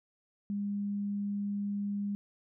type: tone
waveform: sine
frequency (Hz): 202.7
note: G#3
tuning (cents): -42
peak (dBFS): -31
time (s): 0.5-2.15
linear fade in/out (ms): 0
effects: none